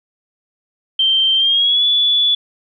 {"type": "tone with pitch glide", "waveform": "sine", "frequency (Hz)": [3136, 3440], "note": ["G7", "A7"], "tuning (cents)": [0, -40], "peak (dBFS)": -11, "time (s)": [0.99, 2.35], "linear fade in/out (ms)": 5, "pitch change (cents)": 160, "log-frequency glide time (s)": [1.36, 1.85], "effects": []}